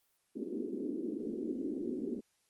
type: band-pass noise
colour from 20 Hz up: white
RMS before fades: -38 dBFS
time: 0.35-2.21 s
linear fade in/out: 20 ms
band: 220 to 390 Hz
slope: 48 dB/octave
effects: white hiss -75 dBFS RMS until 2.49 s + Opus 24 kbps